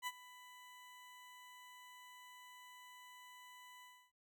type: tone with ADSR envelope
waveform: 20% pulse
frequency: 995 Hz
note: B5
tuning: 13 cents sharp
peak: -33 dBFS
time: 0.02-4.12 s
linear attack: 50 ms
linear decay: 42 ms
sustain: -18 dB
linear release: 300 ms
effects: none